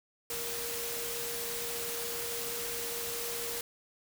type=tone in noise; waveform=sine; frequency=470.3 Hz; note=A#4; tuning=15 cents sharp; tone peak=-41 dBFS; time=0.3-3.61 s; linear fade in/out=2 ms; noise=white; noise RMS=-37 dBFS; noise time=0.3-3.61 s; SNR=-7 dB; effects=none